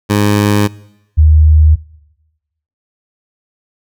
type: tone pair in turn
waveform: 15% pulse / sine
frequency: 103.2 / 77.31 Hz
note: G#2 / D#2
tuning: -10 / -11 cents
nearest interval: perfect fourth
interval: 501 cents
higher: first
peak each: -3 dBFS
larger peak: neither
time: 0.09-0.68 / 1.17-1.76 s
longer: neither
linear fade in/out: 20 ms
effects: noise-tail reverb RT60 1.0 s tail -22 dB re dry